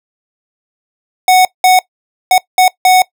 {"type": "tone bursts at uneven times", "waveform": "square", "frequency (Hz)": 740, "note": "F#5", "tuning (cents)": 0, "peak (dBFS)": -5, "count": 5, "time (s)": [[1.28, 1.45], [1.64, 1.79], [2.31, 2.38], [2.58, 2.68], [2.85, 3.02]], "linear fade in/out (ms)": 2, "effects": ["noise-tail reverb RT60 0.1 s tail -20 dB re dry"]}